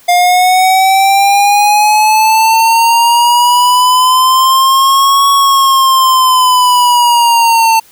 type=linear two-way sweep; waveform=square; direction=up then down; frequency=704 to 1114 to 894 Hz; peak=-6 dBFS; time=0.08-7.8 s; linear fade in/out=10 ms; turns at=5.3 s; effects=white hiss -43 dBFS RMS until 7.91 s